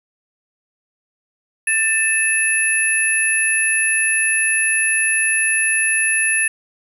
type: tone cluster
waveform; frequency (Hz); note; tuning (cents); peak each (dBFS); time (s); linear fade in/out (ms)
sine; 1780 / 2612 / 10980; A6 / E7 / F9; +20 / -17 / -31; -19; 1.67-6.48; 5
effects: 7-bit